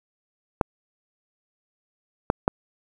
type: clicks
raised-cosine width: 1 ms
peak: -4 dBFS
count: 3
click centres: 0.612 / 2.301 / 2.479 s
effects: 7-bit